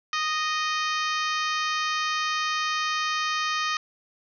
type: harmonic tone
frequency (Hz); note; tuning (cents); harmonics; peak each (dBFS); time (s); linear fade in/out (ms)
620; D#5; -6; 2 / 3 / 4 / 5 / 6 / 7 / 8 / 9 / 10; -27 / -31 / -33 / -35 / -37 / -38 / -39 / -40 / -41; 0.13-3.77; 2
effects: none